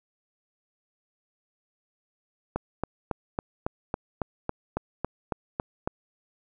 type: click train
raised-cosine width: 1 ms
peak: -13 dBFS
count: 13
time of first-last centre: 2.56-5.875 s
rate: 3.62 Hz
effects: none